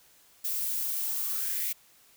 violet noise with high-pass filter sweep, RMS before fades -31 dBFS, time 0.44-1.73 s, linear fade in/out 10 ms, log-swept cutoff 290 to 2300 Hz, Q 4.9, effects white hiss -60 dBFS RMS until 2.16 s

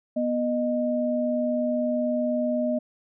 sine tone pair together, 244.5 / 616 Hz, B3 / D#5, -17 / -17 cents, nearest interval octave + major third, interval 1600 cents, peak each -25 dBFS, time 0.16-2.79 s, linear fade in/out 10 ms, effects none

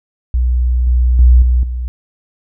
sine tone with level steps, 61.5 Hz, B1, 7 cents flat, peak -10 / -8 / -3 / -8 / -17 dBFS, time 0.34-1.88 s, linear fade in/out 0 ms, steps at 0.87 / 1.19 / 1.42 / 1.63 s, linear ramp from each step 2 ms, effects none

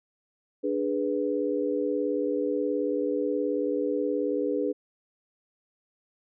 sine chord, G# diminished, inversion second, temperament equal, 293.7 / 415.3 / 493.9 Hz, D4 / G#4 / B4, 0 / 0 / 0 cents, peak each -29 dBFS, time 0.63-4.73 s, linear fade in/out 20 ms, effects none

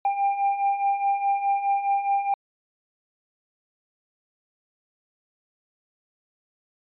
triangle beating tone pair, 793 / 797.8 Hz, G5 / G5, +20 / +30 cents, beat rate 4.8 Hz, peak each -26 / -20 dBFS, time 0.05-2.34 s, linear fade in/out 2 ms, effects resampled to 8000 Hz

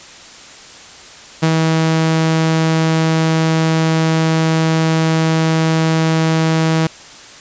sawtooth tone with ADSR envelope, 160.9 Hz, E3, 42 cents flat, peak -6 dBFS, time 1.42-6.87 s, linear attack 14 ms, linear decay 65 ms, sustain -2 dB, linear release 4 ms, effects white hiss -37 dBFS RMS until 7.4 s + resampled to 16000 Hz

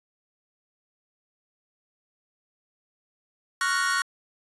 45% pulse chord, Gb major seventh, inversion second, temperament equal, 1108.7 / 1396.9 / 1480 / 1864.7 Hz, Db6 / F6 / Gb6 / Bb6, 0 / 0 / 0 / 0 cents, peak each -28 / -30 / -27 / -29 dBFS, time 3.61-4.02 s, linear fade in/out 2 ms, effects resampled to 24000 Hz

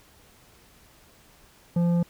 sine tone with tanh clipping, 172.4 Hz, F3, 22 cents flat, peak -21 dBFS, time 1.76-2.03 s, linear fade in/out 5 ms, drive 9 dB, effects pink hiss -56 dBFS RMS until 2.09 s

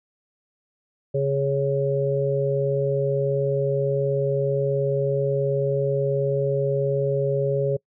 harmonic tone, 138.59 Hz, C#3, in tune, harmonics 1 / 3 / 4, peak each -24 / -24 / -24 dBFS, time 1.14-7.77 s, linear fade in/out 10 ms, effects noise-tail reverb RT60 0.1 s tail -25 dB re dry

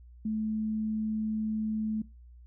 sine tone, 217 Hz, A3, 24 cents flat, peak -28 dBFS, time 0.25-2.02 s, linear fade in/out 5 ms, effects noise-tail reverb RT60 0.2 s tail -18 dB re dry + added 60 Hz sine -49 dBFS peak until 2.46 s

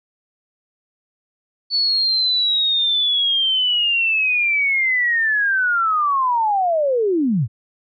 sine linear sweep, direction down, 4470 to 95.5 Hz, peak -15 dBFS, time 1.7-7.48 s, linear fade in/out 50 ms, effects none

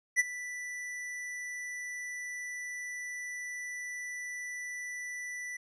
square tone with ADSR envelope, 1975.5 Hz, B6, in tune, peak -21 dBFS, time 0.16-5.57 s, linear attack 36 ms, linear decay 26 ms, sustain -17 dB, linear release 7 ms, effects resampled to 22050 Hz

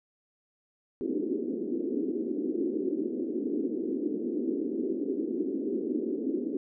white band-pass noise, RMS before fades -31 dBFS, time 1.01-6.57 s, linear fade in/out 0 ms, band 240 to 390 Hz, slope 48 dB/octave, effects none

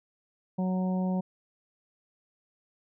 harmonic tone, 185 Hz, F#3, in tune, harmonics 1 / 2 / 3 / 4 / 5, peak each -26 / -41 / -38 / -41 / -43 dBFS, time 0.58-1.21 s, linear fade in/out 10 ms, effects none

